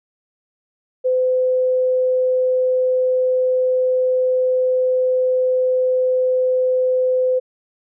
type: tone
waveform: sine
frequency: 510 Hz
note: C5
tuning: 44 cents flat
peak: -14 dBFS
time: 1.04-7.4 s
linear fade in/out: 20 ms
effects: none